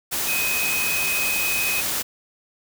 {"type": "tone in noise", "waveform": "sine", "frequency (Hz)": 2518, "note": "D#7", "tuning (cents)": 20, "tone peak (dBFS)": -23, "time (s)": [0.27, 1.82], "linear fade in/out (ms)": 20, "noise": "white", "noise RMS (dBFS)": -25, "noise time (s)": [0.11, 2.03], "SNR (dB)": -1, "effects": []}